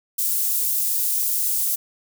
white high-pass noise, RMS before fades -22 dBFS, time 0.18-1.76 s, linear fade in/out 10 ms, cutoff 9300 Hz, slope 12 dB/octave, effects none

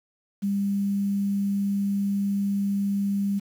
sine tone with quantisation, 199.6 Hz, G3, 32 cents sharp, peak -22 dBFS, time 0.42-3.4 s, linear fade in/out 20 ms, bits 8, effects none

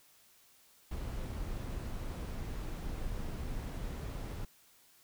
brown noise, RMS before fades -39 dBFS, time 0.91-4.45 s, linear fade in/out 5 ms, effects white hiss -64 dBFS RMS until 5.03 s

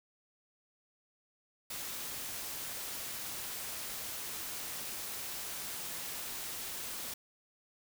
white noise, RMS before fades -41 dBFS, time 1.7-7.14 s, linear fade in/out 5 ms, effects none

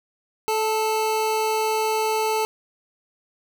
square tone pair together, 435.4 / 880 Hz, A4 / A5, -18 / 0 cents, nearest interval octave, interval 1218 cents, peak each -24 dBFS, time 0.48-2.45 s, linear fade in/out 0 ms, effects none

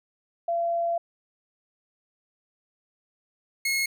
sine / sawtooth tone pair in turn, 681 / 2168 Hz, F5 / C#7, -44 / -39 cents, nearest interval octave + minor sixth, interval 2005 cents, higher second, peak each -23 / -20 dBFS, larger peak second, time 0.48-0.98 / 3.65-3.86 s, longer first, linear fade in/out 5 ms, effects none

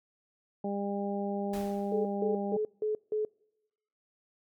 harmonic tone, 200.7 Hz, G3, 41 cents sharp, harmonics 1 / 2 / 3 / 4, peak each -33 / -36 / -38 / -39 dBFS, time 0.64-2.57 s, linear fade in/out 5 ms
pink noise with exponential decay, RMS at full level -42 dBFS, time 1.53-2.18 s, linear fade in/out 5 ms, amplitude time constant 140 ms
sine tone bursts, 427.8 Hz, A4, 49 cents flat, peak -27 dBFS, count 5, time 1.92-3.25 s, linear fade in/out 2 ms, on 130 ms, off 170 ms
effects noise-tail reverb RT60 0.9 s tail -26 dB re dry + MP3 96 kbps

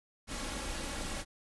pink noise with comb filter, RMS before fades -38 dBFS, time 0.27-1.25 s, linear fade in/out 50 ms, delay 3.6 ms, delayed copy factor +0.5, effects resampled to 24000 Hz

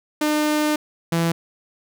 sawtooth tone pair in turn, 302.1 / 167.02 Hz, D4 / E3, +49 / +23 cents, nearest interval minor seventh, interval 1026 cents, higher first, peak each -14 / -14 dBFS, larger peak neither, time 0.21-0.76 / 1.12-1.32 s, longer first, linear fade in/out 5 ms, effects none

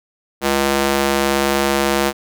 square tone with high-pass filter, 69.3 Hz, C#2, in tune, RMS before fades -17 dBFS, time 0.41-2.13 s, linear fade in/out 50 ms, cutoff 330 Hz, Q 0.73, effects none

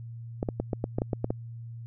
clicks, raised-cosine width 2 ms, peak -14 dBFS, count 10, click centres 0.429 / 0.488 / 0.6 / 0.732 / 0.841 / 0.985 / 1.019 / 1.132 / 1.244 / 1.305 s, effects added 116 Hz sine -38 dBFS peak until 1.86 s

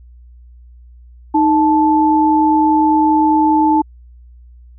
sine tone pair together, 310.8 / 875 Hz, D#4 / A5, -2 / -10 cents, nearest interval octave + tritone, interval 1792 cents, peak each -12 dBFS, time 1.34-3.82 s, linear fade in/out 10 ms, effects added 60 Hz sine -38 dBFS peak until 4.78 s

